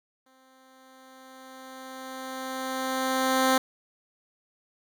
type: tone with exponential growth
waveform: 10% pulse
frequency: 261.6 Hz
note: C4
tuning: in tune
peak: -11 dBFS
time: 0.26-3.58 s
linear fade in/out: 5 ms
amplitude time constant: 720 ms
effects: none